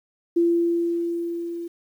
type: tone with level ramp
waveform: sine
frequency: 340.6 Hz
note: F4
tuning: 43 cents flat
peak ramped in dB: -15 to -29 dBFS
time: 0.36-1.68 s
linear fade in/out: 10 ms
effects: 9-bit